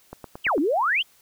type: click train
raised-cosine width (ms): 1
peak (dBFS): -22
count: 5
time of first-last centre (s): 0.13-0.58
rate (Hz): 8.89
type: exponential two-way sweep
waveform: sine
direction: down then up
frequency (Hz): 3310 to 264.4 to 3310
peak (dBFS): -19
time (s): 0.44-1.03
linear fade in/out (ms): 20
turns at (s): 0.59
effects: white hiss -58 dBFS RMS until 1.21 s